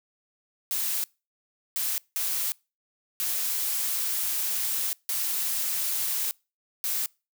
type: noise bursts at uneven times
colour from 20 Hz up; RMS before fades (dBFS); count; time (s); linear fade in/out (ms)
blue; -28; 6; 0.71-1.04 / 1.76-1.98 / 2.16-2.52 / 3.2-4.93 / 5.09-6.31 / 6.84-7.06; 0
effects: noise-tail reverb RT60 0.3 s tail -26 dB re dry